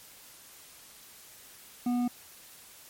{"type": "tone with hard clipping", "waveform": "sine", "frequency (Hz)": 244.1, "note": "B3", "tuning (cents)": -20, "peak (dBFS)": -27, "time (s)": [1.86, 2.08], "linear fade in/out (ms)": 5, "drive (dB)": 7, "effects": ["white hiss -52 dBFS RMS until 2.89 s", "MP3 64 kbps"]}